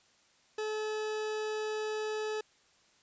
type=tone; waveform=40% pulse; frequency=430 Hz; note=A4; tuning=40 cents flat; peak=-32 dBFS; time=0.58-2.41 s; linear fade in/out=5 ms; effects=white hiss -66 dBFS RMS until 3.02 s + resampled to 16000 Hz